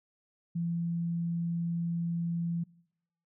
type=tone; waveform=sine; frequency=169.5 Hz; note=E3; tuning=49 cents sharp; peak=-29 dBFS; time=0.55-2.64 s; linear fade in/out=10 ms; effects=noise-tail reverb RT60 0.8 s tail -24 dB re dry